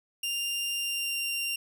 sawtooth tone with pitch glide, 2794 to 2776 Hz, F7 to F7, 0 to -11 cents, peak -26 dBFS, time 0.23-1.56 s, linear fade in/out 5 ms, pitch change -11 cents, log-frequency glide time 0.76-1.2 s, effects 11-bit

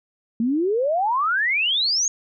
sine exponential sweep, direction up, 220 to 6700 Hz, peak -18 dBFS, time 0.4-2.08 s, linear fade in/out 2 ms, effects none

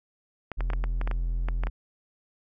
clicks, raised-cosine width 0.5 ms, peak -18 dBFS, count 11, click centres 0.517 / 0.607 / 0.702 / 0.734 / 0.84 / 1.014 / 1.075 / 1.113 / 1.486 / 1.636 / 1.67 s
triangle tone, 42.4 Hz, E1, 50 cents sharp, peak -23 dBFS, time 0.57-1.7 s, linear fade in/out 20 ms
effects none

